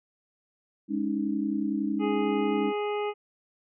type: chord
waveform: sine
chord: Ab suspended fourth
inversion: none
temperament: equal with one note detuned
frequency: 207.7 / 280.1 / 311.1 Hz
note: Ab3 / Db4 / Eb4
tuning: 0 / +18 / 0 cents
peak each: -30 dBFS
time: 0.88-2.73 s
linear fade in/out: 50 ms
type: harmonic tone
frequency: 415.3 Hz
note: G#4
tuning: in tune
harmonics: 1 / 2 / 3 / 5 / 6 / 7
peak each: -28 / -34 / -38 / -42 / -44 / -45 dBFS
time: 1.99-3.14 s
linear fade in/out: 50 ms
effects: none